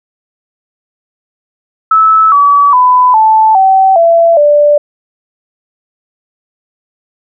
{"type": "tone with pitch steps", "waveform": "sine", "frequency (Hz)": [1305, 1142.6, 1000.5, 876, 767, 671.6, 588.1], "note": ["E6", "D6", "B5", "A5", "G5", "E5", "D5"], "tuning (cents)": [-18, -48, 22, -8, -38, 32, 2], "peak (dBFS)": -3, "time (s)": [1.91, 4.78], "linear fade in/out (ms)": 5, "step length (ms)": 410, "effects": []}